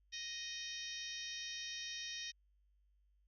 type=harmonic tone; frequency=622.3 Hz; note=D#5; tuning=in tune; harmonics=3 / 4 / 5 / 6 / 7 / 8 / 9 / 10; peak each=-51 / -52 / -51 / -48 / -56 / -57 / -48 / -60 dBFS; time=0.12-2.32 s; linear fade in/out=20 ms; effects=added 50 Hz sine -70 dBFS peak until 3.27 s